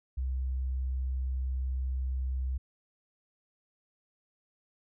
sine tone, 64.7 Hz, C2, 19 cents flat, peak -29 dBFS, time 0.17-2.58 s, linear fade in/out 10 ms, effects none

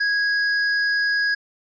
square tone, 1655 Hz, G#6, 6 cents flat, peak -19 dBFS, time 0-1.35 s, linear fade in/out 10 ms, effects resampled to 16000 Hz

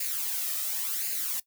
blue noise with flanger, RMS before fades -31 dBFS, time 0-1.4 s, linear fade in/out 5 ms, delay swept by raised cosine 0.43 to 1.63 ms, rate 0.92 Hz, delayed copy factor +0.6, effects noise-tail reverb RT60 0.1 s tail -19 dB re dry

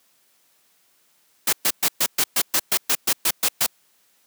white noise bursts, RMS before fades -19 dBFS, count 13, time 1.47-3.664 s, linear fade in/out 5 ms, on 58 ms, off 120 ms, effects white hiss -62 dBFS RMS until 4.26 s + high-pass 150 Hz 12 dB/octave

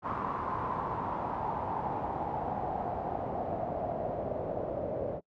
pink noise with low-pass filter sweep, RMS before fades -34 dBFS, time 0.02-5.21 s, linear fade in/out 50 ms, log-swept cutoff 1100 to 570 Hz, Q 5.5, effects noise-tail reverb RT60 0.1 s tail -24 dB re dry + high-pass 80 Hz 12 dB/octave

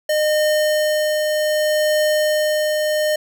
square tone with tremolo, 610 Hz, D#5, 34 cents flat, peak -15 dBFS, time 0.09-3.16 s, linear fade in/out 5 ms, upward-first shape triangle, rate 0.65 Hz, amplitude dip 30%, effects none

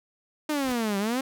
sawtooth exponential two-way sweep, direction down then up, 310 to 193.6 to 272.6 Hz, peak -21 dBFS, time 0.49-1.21 s, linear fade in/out 5 ms, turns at 0.98 s
pink noise with exponential growth, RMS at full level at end -35 dBFS, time 0.56-0.72 s, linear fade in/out 0 ms, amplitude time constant 33 ms
effects none

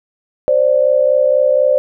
sine tone pair together, 524 / 588.1 Hz, C5 / D5, +2 / +2 cents, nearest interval major second, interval 200 cents, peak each -12 dBFS, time 0.48-1.78 s, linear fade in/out 0 ms, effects none

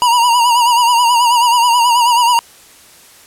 square tone with vibrato, 955 Hz, A#5, 42 cents sharp, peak -9 dBFS, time 0.02-2.39 s, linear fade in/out 0 ms, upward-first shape sine, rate 9.3 Hz, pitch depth 66 cents each way, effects white hiss -42 dBFS RMS until 3.26 s + low-pass 12000 Hz 12 dB/octave

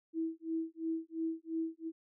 sine tone with tremolo, 325.3 Hz, E4, 23 cents flat, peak -31 dBFS, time 0.13-1.92 s, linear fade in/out 50 ms, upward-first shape sine, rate 2.9 Hz, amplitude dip 100%, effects none

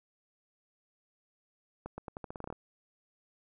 accelerating click train, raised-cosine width 1 ms, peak -26 dBFS, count 12, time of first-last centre 1.86-2.526 s, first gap 120 ms, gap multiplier 0.85, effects none

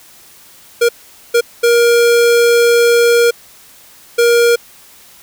square tone bursts at uneven times, 471.9 Hz, A#4, 21 cents sharp, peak -8 dBFS, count 4, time 0.81-0.89 / 1.34-1.41 / 1.63-3.31 / 4.18-4.56 s, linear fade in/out 10 ms, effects white hiss -42 dBFS RMS until 5.22 s

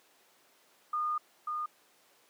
sine tone pair in turn, 1221 / 1221 Hz, D#6 / D#6, -33 / -33 cents, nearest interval unison, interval 0 cents, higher neither, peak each -29 / -32 dBFS, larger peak first, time 0.93-1.18 / 1.47-1.66 s, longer first, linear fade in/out 5 ms, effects pink hiss -64 dBFS RMS until 2.29 s + high-pass 400 Hz 12 dB/octave

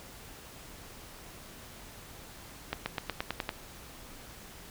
accelerating click train, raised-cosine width 0.3 ms, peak -15 dBFS, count 8, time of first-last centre 2.73-3.492 s, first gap 130 ms, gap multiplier 0.94, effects pink hiss -49 dBFS RMS until 4.7 s

